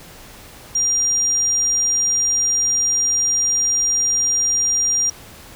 sine tone, 5700 Hz, F8, 34 cents sharp, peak -15 dBFS, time 0.75-5.1 s, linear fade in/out 5 ms, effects pink hiss -41 dBFS RMS until 5.55 s

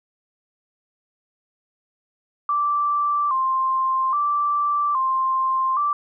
sine tone with vibrato, 1108.7 Hz, C#6, in tune, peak -18 dBFS, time 2.49-5.93 s, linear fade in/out 2 ms, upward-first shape square, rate 0.61 Hz, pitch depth 92 cents each way, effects none

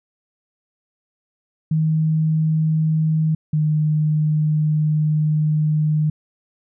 sine tone pair in turn, 157.5 / 153.19 Hz, D#3 / D#3, +21 / -27 cents, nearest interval unison, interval 48 cents, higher first, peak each -15 dBFS, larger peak neither, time 1.71-3.35 / 3.53-6.1 s, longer second, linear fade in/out 5 ms, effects none

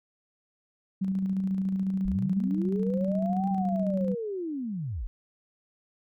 sine tone with tremolo, 191.2 Hz, G3, 43 cents flat, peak -24 dBFS, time 1.01-4.15 s, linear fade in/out 10 ms, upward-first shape square, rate 14 Hz, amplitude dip 30%
sine linear two-way sweep, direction up then down, 33.1 to 800 to 33.1 Hz, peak -30 dBFS, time 2.05-5.07 s, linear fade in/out 0 ms, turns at 3.49 s
effects none

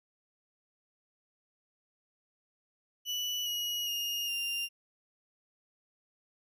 35% pulse tone with pitch steps, 2960 / 2902 / 2846 / 2791 Hz, F#7 / F#7 / F7 / F7, 0 / -34 / +32 / -2 cents, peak -30 dBFS, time 3.05-4.69 s, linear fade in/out 50 ms, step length 410 ms, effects none

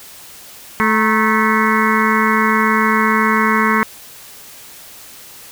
harmonic tone with a mistuned harmonic, 218.2 Hz, A3, 14 cents flat, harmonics 1 / 2 / 4 / 5 / 6 / 7 / 8 / 9 / 10, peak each -17 / -22 / -23 / -17 / -22 / -22 / -23 / -21 / -23 dBFS, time 0.8-3.83 s, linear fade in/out 0 ms, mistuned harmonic 4, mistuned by +120 cents, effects white hiss -38 dBFS RMS until 5.51 s

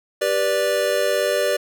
square chord, G major, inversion none, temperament equal with one note detuned, 392 / 489.1 / 587.3 Hz, G4 / B4 / D5, 0 / -17 / 0 cents, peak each -26 / -24 / -21 dBFS, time 0.21-1.57 s, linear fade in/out 10 ms, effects none

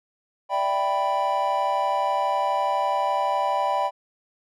triangle chord, E minor seventh, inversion third, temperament equal, 587.3 / 659.3 / 784 / 987.8 Hz, D5 / E5 / G5 / B5, 0 / 0 / 0 / 0 cents, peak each -26 / -29 / -23 / -23 dBFS, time 0.49-3.91 s, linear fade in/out 50 ms, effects none

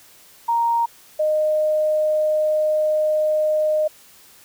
sine tone pair in turn, 932.3 / 614.9 Hz, A#5 / D#5, 0 / -21 cents, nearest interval perfect fifth, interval 721 cents, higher first, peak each -16 / -16 dBFS, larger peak neither, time 0.48-0.86 / 1.19-3.88 s, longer second, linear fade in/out 10 ms, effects white hiss -49 dBFS RMS until 4.44 s

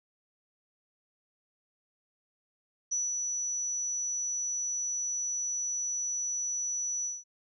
sine tone with ADSR envelope, 5920 Hz, F#8, in tune, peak -27 dBFS, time 2.91-7.24 s, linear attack 14 ms, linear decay 190 ms, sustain -3 dB, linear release 190 ms, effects none

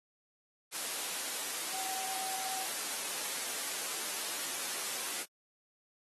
sine tone in noise, 762 Hz, G5, 49 cents flat, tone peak -42 dBFS, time 1.7-2.67 s, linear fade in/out 50 ms, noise white, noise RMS -37 dBFS, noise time 0.71-5.26 s, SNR -8 dB, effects high-pass 300 Hz 12 dB/octave + AAC 32 kbps

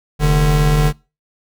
square tone pair together, 44.33 / 149.5 Hz, F1 / D3, +27 / +31 cents, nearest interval octave + major sixth, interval 2104 cents, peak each -15 / -14 dBFS, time 0.19-0.93 s, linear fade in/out 50 ms, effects noise-tail reverb RT60 0.3 s tail -24 dB re dry

